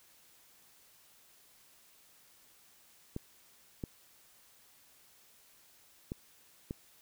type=clicks; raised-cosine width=3 ms; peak=-24 dBFS; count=4; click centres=3.164 / 3.838 / 6.119 / 6.709 s; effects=white hiss -63 dBFS RMS until 7.01 s